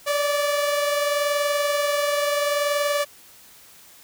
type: tone pair together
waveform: sawtooth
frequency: 578.3 / 599 Hz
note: D5 / D5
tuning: -27 / +34 cents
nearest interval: minor second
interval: 61 cents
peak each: -17 / -26 dBFS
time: 0.06-3.05 s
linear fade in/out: 20 ms
effects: white hiss -49 dBFS RMS until 4.03 s